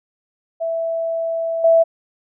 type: tone with level steps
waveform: sine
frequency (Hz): 660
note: E5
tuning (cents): +2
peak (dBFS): -19 / -9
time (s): 0.6-1.84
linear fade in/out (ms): 20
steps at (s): 1.64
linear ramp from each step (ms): 5
effects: none